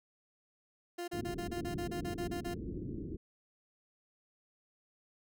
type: tone bursts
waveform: 30% pulse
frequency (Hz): 349.2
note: F4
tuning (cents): 0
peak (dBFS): -35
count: 12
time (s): 0.98-2.543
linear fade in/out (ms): 10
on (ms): 100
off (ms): 33
type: low-pass noise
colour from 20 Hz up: white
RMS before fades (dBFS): -41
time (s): 1.13-3.17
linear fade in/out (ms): 10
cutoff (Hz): 380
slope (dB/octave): 48
type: click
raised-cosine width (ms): 5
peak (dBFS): -33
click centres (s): 1.759
effects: none